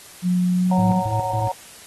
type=tone with pitch glide; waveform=sine; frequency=180.1 to 183.46 Hz; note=F#3 to F#3; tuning=-46 to -14 cents; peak=-16 dBFS; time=0.22-1.03 s; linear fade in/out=50 ms; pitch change=+32 cents; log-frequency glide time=0.52-0.72 s
type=chord; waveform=sine; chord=F# major; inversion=second; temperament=just; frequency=555 / 740 / 925 Hz; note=C#5 / F#5 / A#5; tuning=+2 / 0 / -14 cents; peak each=-28 / -26 / -24 dBFS; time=0.71-1.52 s; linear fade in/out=5 ms
type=tone with tremolo; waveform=triangle; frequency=110 Hz; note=A2; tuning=in tune; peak=-19 dBFS; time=0.78-1.49 s; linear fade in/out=10 ms; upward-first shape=square; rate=3.6 Hz; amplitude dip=75%
effects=white hiss -43 dBFS RMS until 1.86 s + AAC 32 kbps